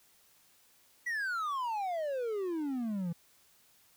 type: exponential sweep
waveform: triangle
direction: down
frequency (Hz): 1975.5 to 164.2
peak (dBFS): -30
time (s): 1.06-3.13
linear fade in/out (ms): 10
effects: white hiss -65 dBFS RMS until 3.96 s